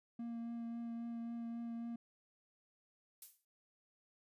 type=tone with vibrato; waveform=triangle; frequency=232.9 Hz; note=A#3; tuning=1 cent flat; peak=-39 dBFS; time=0.19-1.96 s; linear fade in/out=5 ms; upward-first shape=triangle; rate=3.7 Hz; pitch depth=14 cents each way
type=noise with exponential decay; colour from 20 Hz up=violet; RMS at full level=-46 dBFS; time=3.22-3.45 s; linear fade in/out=2 ms; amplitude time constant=49 ms
effects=resampled to 32000 Hz